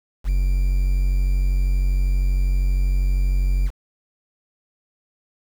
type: tone with quantisation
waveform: triangle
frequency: 46.33 Hz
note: F#1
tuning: 3 cents sharp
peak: -14 dBFS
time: 0.24-3.71 s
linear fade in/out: 50 ms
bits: 7
effects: none